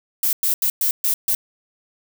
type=noise bursts at uneven times; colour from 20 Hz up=violet; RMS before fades=-19 dBFS; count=6; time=0.23-0.33 / 0.43-0.54 / 0.62-0.7 / 0.81-0.91 / 1.04-1.14 / 1.28-1.35 s; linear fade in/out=2 ms; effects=none